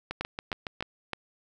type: two click trains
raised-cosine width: 0.3 ms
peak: -15 / -17 dBFS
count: 4 / 6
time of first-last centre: 0.21-1.133 / 0.11-0.807 s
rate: 3.25 / 7.17 Hz
effects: none